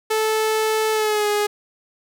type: tone with pitch glide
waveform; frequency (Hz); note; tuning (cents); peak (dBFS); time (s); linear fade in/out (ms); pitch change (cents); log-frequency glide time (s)
sawtooth; 436.7 to 415.8; A4 to G#4; -13 to +2; -14; 0.1-1.47; 10; -85; 0.92-1.28
effects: none